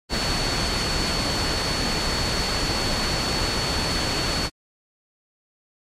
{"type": "tone in noise", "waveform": "sine", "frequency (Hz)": 4435, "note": "C#8", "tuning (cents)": 0, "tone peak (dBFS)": -27, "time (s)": [0.09, 4.5], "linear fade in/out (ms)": 50, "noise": "pink", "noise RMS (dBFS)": -24, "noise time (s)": [0.09, 4.5], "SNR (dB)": -6, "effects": ["low-pass 7000 Hz 12 dB/octave", "MP3 64 kbps"]}